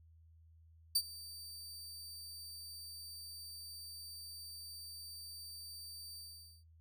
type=tone with ADSR envelope; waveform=sawtooth; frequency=4631 Hz; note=D8; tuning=25 cents flat; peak=-24 dBFS; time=0.95-6.64 s; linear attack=8 ms; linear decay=57 ms; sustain=-21 dB; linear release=470 ms; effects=noise-tail reverb RT60 0.2 s tail -22 dB re dry + added 81 Hz sine -60 dBFS peak until 6.8 s